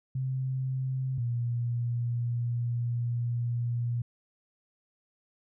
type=tone pair in turn; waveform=sine; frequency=130.81 / 119.39 Hz; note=C3 / A#2; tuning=0 / +42 cents; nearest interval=major second; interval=158 cents; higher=first; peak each=-28 / -27 dBFS; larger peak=second; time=0.15-1.18 / 1.18-4.02 s; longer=second; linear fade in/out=5 ms; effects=none